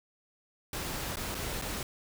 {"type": "noise with dropouts", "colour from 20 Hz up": "pink", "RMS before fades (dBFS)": -36, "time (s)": [0.73, 1.83], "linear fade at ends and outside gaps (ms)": 2, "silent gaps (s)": [[1.158, 1.169], [1.346, 1.35], [1.615, 1.621]], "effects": []}